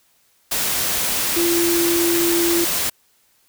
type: tone in noise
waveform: sine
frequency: 340.9 Hz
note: F4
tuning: 42 cents flat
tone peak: -17 dBFS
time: 1.36-2.65 s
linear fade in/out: 10 ms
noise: white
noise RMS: -21 dBFS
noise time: 0.51-2.9 s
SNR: +1 dB
effects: white hiss -60 dBFS RMS until 3.48 s